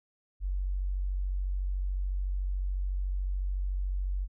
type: tone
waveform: sine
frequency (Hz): 46.92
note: F#1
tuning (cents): +25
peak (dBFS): -28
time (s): 0.4-4.28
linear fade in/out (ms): 50
effects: none